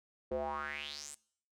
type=tone with band-pass filter sweep; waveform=square; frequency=72.7 Hz; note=D2; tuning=17 cents flat; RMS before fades=-40 dBFS; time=0.31-1.15 s; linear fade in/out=5 ms; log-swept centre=450 to 9000 Hz; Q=5.5; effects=noise-tail reverb RT60 0.6 s tail -22 dB re dry